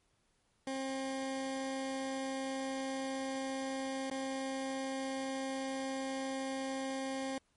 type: tone with dropouts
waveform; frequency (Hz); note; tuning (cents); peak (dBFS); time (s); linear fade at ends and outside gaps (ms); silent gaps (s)
20% pulse; 267; C4; +35; -31; 0.67-7.38; 2; 4.1-4.112
effects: pink hiss -75 dBFS RMS until 7.56 s + MP3 48 kbps